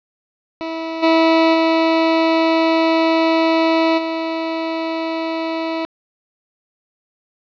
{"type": "tone with level steps", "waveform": "20% pulse", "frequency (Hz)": 325.6, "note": "E4", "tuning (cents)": -21, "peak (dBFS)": [-18, -6, -8, -15], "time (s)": [0.61, 5.85], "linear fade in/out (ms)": 0, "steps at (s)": [1.02, 1.53, 3.97], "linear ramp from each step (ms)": 20, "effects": ["resampled to 11025 Hz", "8-bit"]}